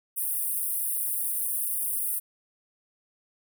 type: high-pass noise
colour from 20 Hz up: pink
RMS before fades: -29 dBFS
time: 0.16-2.2 s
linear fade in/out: 20 ms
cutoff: 9000 Hz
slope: 96 dB/octave
effects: none